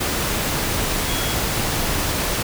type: tone in noise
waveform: sine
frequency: 3322 Hz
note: G#7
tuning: in tune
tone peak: -30 dBFS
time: 1.08-1.34 s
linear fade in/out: 10 ms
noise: pink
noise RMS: -22 dBFS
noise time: 0-2.43 s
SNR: -11 dB
effects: none